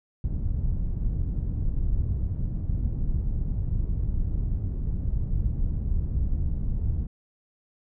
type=low-pass noise; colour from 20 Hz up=pink; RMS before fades=-26 dBFS; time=0.24-7.07 s; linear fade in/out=5 ms; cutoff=110 Hz; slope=12 dB/octave; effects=none